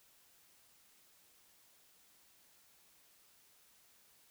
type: silence
effects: white hiss -67 dBFS RMS until 4.3 s